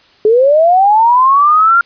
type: linear sweep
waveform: sine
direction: up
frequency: 415.3 to 1405 Hz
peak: -5 dBFS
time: 0.25-1.81 s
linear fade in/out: 2 ms
effects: white hiss -47 dBFS RMS until 1.85 s + resampled to 11025 Hz